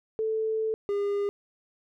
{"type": "tone pair in turn", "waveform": ["sine", "triangle"], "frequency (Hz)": [440, 404.9], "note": ["A4", "G#4"], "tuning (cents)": [0, -44], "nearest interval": "minor second", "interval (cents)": 144, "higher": "first", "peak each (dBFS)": [-25, -23], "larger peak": "second", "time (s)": [[0.19, 0.74], [0.89, 1.29]], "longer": "first", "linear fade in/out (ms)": 0, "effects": []}